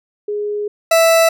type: tone pair in turn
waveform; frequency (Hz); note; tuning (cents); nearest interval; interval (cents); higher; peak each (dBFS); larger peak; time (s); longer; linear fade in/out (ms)
sine / 40% pulse; 415.3 / 659.2; G#4 / E5; 0 / 0; minor sixth; 800; second; -18 / -8; second; 0.28-0.68 / 0.91-1.29; first; 5
effects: none